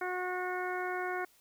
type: harmonic tone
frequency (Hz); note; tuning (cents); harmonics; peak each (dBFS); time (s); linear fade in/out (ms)
364.2; F#4; -27; 1 / 2 / 3 / 4 / 5 / 6; -37 / -38 / -42 / -39 / -44 / -45; 0.01-1.25; 5
effects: white hiss -65 dBFS RMS until 1.4 s